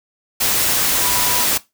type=tone in noise; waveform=sine; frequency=984 Hz; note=B5; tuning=7 cents flat; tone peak=-26 dBFS; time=1.01-1.45 s; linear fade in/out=10 ms; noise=white; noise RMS=-17 dBFS; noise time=0.4-1.58 s; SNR=-12 dB; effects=noise-tail reverb RT60 0.2 s tail -18 dB re dry